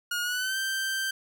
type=tone with pitch glide; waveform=sawtooth; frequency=1434 to 1563.8 Hz; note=F6 to G6; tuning=+45 to -5 cents; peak=-24 dBFS; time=0.11-1.11 s; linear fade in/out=5 ms; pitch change=+150 cents; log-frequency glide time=0.22-0.57 s; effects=none